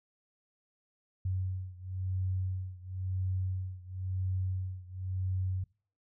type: beating tone pair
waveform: sine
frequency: 92.9 / 93.87 Hz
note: F#2 / F#2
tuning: +7 / +25 cents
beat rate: 0.97 Hz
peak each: -34 / -36 dBFS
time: 1.25-5.64 s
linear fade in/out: 5 ms
effects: noise-tail reverb RT60 0.4 s tail -23 dB re dry